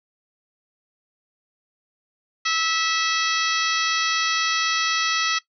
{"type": "harmonic tone with a mistuned harmonic", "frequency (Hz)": 652, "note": "E5", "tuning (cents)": -19, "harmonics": [2, 3, 4, 5, 6, 7, 8, 9], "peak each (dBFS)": [-25, -27, -28, -29, -30, -30, -31, -32], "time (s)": [2.45, 5.39], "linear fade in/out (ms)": 10, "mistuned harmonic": 7, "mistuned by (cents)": -44, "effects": ["noise-tail reverb RT60 0.1 s tail -17 dB re dry"]}